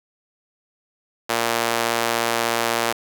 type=tone with high-pass filter; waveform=sawtooth; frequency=116.54 Hz; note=A#2; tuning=in tune; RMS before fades=-22 dBFS; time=1.29-2.93 s; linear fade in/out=10 ms; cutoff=570 Hz; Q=0.75; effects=7-bit